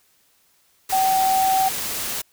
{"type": "tone in noise", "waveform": "sine", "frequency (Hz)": 764, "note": "G5", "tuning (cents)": -45, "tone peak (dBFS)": -16, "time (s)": [0.92, 1.69], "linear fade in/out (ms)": 10, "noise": "white", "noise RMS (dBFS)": -27, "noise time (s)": [0.89, 2.22], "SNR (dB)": 8, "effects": ["white hiss -61 dBFS RMS until 2.32 s"]}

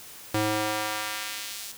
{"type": "tone with high-pass filter sweep", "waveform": "square", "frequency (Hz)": 106.8, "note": "G#2", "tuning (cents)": 49, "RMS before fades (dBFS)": -30, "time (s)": [0.34, 1.72], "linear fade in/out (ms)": 5, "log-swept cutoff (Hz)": [210, 5700], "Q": 0.71, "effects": ["white hiss -45 dBFS RMS until 1.77 s"]}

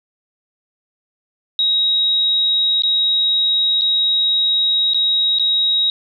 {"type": "tone with dropouts", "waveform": "sine", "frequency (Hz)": 3804, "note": "A#7", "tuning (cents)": 34, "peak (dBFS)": -13, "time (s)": [1.59, 5.9], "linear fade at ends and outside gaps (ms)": 1, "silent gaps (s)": [[2.821, 2.835], [3.812, 3.818], [4.935, 4.945], [5.386, 5.396]], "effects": []}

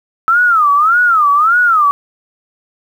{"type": "tone with vibrato", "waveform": "sine", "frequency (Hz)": 1292, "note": "E6", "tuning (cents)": -35, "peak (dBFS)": -7, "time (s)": [0.28, 1.91], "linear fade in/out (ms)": 0, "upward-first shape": "sine", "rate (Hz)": 1.7, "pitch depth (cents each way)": 220, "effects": ["7-bit"]}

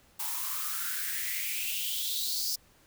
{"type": "noise with high-pass filter sweep", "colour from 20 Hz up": "blue", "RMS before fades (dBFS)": -33, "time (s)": [0.19, 2.56], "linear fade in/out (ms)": 10, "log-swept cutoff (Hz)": [870, 5100], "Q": 6.2, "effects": ["pink hiss -62 dBFS RMS until 2.86 s"]}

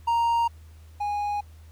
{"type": "tone pair in turn", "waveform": "triangle", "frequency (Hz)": [932.3, 825.1], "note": ["A#5", "G#5"], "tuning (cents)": [0, -12], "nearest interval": "major second", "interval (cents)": 212, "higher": "first", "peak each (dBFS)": [-18, -23], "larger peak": "first", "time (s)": [[0.07, 0.48], [1, 1.41]], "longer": "neither", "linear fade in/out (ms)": 10, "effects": ["added 79 Hz sine -45 dBFS peak until 1.71 s", "pink hiss -60 dBFS RMS until 1.71 s"]}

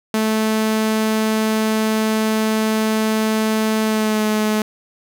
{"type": "tone with pitch glide", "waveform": "sawtooth", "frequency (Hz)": [218.4, 214.4], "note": ["A3", "A3"], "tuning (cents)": [-13, -45], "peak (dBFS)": -12, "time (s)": [0.14, 4.62], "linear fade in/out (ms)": 2, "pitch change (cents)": -32, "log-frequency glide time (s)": [3.83, 4.23], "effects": ["7-bit"]}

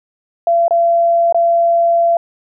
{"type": "tone with dropouts", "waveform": "sine", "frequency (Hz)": 680, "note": "F5", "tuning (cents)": -46, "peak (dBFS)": -9, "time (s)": [0.47, 2.17], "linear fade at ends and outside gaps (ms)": 2, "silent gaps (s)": [[0.681, 0.708], [1.325, 1.345]], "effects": []}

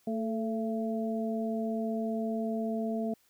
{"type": "tone cluster", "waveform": "sine", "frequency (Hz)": [223.7, 438.3, 673], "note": ["A3", "A4", "E5"], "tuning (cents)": [29, -7, 36], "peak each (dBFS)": [-31, -37, -36], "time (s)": [0.07, 3.14], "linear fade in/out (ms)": 5, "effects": ["white hiss -68 dBFS RMS until 3.29 s"]}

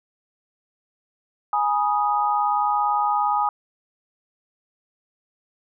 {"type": "chord", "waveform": "sine", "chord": "G# minor", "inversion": "none", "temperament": "equal with one note detuned", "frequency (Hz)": [830.6, 968, 1244.5], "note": ["G#5", "B5", "D#6"], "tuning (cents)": [0, -35, 0], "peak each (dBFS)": [-21, -26, -23], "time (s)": [1.53, 3.49], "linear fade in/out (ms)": 2, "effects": []}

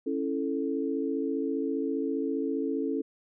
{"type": "chord", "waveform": "sine", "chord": "A major", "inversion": "first", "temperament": "just", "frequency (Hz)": [275, 330, 440], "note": ["C#4", "E4", "A4"], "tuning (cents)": [-14, 2, 0], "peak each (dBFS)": [-30, -33, -32], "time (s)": [0.06, 3.02], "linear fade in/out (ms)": 10, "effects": []}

